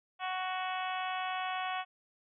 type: harmonic tone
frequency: 371.2 Hz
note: F#4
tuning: 6 cents sharp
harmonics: 2 / 3 / 4 / 5 / 6 / 7 / 8 / 9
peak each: -36 / -39 / -43 / -45 / -46 / -44 / -47 / -48 dBFS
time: 0.19-1.85 s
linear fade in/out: 50 ms
effects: none